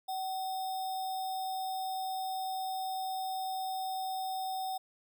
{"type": "tone with sample-and-hold", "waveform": "sine", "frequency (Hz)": 758, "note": "F#5", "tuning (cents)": 42, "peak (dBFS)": -33, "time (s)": [0.08, 4.78], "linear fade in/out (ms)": 10, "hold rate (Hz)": 4410, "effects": []}